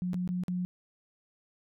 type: tone with dropouts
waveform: sine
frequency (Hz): 180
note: F#3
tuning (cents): -47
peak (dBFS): -29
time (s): 0.02-0.65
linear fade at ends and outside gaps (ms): 0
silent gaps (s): 0.133-0.143 / 0.276-0.29 / 0.436-0.482
effects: none